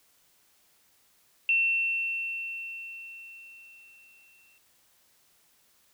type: tone with exponential decay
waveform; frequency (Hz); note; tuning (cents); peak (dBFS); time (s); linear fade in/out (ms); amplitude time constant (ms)
sine; 2700; E7; +41; -20; 1.49-4.58; 1; 670
effects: white hiss -65 dBFS RMS until 5.93 s